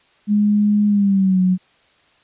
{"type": "tone with pitch glide", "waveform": "sine", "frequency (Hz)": [207.8, 184.06], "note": ["G#3", "F#3"], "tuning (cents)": [1, -9], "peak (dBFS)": -12, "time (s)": [0.27, 1.58], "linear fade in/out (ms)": 50, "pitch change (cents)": -210, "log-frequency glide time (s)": [0.87, 1.41], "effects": ["white hiss -56 dBFS RMS until 2.23 s", "resampled to 8000 Hz"]}